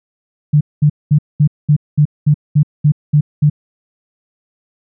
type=tone bursts; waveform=sine; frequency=148.5 Hz; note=D3; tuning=20 cents sharp; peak=-6 dBFS; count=11; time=0.53-3.499 s; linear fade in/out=10 ms; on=79 ms; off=210 ms; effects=none